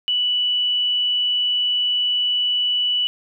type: tone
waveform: sine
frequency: 2960 Hz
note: F#7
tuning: in tune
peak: -17 dBFS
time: 0.08-3.07 s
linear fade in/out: 0 ms
effects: none